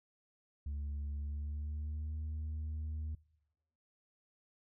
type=tone with pitch glide; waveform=sine; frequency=72.2 to 77.38 Hz; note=D2 to D#2; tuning=-29 to -9 cents; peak=-34 dBFS; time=0.66-3.15 s; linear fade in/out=5 ms; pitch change=+120 cents; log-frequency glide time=1.17-2.18 s; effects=noise-tail reverb RT60 1.0 s tail -25 dB re dry + tanh soft clip ceiling -36 dBFS